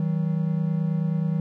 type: tone pair together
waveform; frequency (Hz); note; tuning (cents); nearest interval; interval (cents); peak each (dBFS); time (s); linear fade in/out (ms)
triangle; 159.3 / 188.7; D#3 / F#3; +41 / +34; minor third; 293; -21 / -25; 0-1.4; 2
effects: none